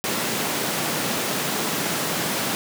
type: high-pass noise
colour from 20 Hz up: pink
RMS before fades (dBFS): -25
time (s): 0.04-2.55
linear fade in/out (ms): 0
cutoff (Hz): 150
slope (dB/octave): 24
effects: none